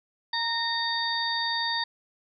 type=harmonic tone with a mistuned harmonic; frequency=921 Hz; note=A#5; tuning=21 cents flat; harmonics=1 / 2 / 4 / 5; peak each=-31 / -31 / -31 / -31 dBFS; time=0.33-1.84 s; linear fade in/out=5 ms; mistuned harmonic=1; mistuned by=+16 cents; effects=none